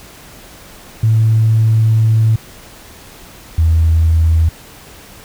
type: tone pair in turn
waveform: sine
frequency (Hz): 111 / 81.29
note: A2 / E2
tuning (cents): +16 / -24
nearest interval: perfect fourth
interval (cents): 540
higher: first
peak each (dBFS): -7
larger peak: neither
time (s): 1.03-2.36 / 3.58-4.49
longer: first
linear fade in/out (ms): 5
effects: tanh soft clip ceiling -3 dBFS + pink hiss -38 dBFS RMS until 5.24 s